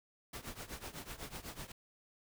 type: noise with tremolo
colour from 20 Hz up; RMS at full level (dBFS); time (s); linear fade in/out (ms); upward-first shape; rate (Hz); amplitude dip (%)
pink; -43; 0.33-1.72; 5; triangle; 8; 90
effects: none